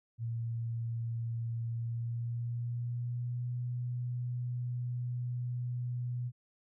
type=tone with pitch glide; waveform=sine; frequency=115.8 to 122.69 Hz; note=A#2 to B2; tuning=-11 to -11 cents; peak=-33 dBFS; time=0.18-6.32 s; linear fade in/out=50 ms; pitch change=+100 cents; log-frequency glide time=1.68-3.53 s; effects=none